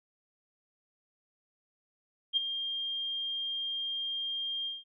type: tone with ADSR envelope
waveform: sine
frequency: 3206 Hz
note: G7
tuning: 38 cents sharp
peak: -22 dBFS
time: 2.33-4.84 s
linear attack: 38 ms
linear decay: 15 ms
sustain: -10 dB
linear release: 180 ms
effects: none